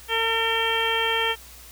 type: harmonic tone with a mistuned harmonic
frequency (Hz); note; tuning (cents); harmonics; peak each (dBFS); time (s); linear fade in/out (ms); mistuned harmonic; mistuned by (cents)
452.8; A4; +50; 1 / 2 / 3 / 4 / 5 / 6 / 7; -28 / -28 / -31 / -28 / -30 / -31 / -26; 0.08-1.36; 50; 5; +25
effects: added 60 Hz sine -48 dBFS peak until 1.71 s + white hiss -46 dBFS RMS until 1.71 s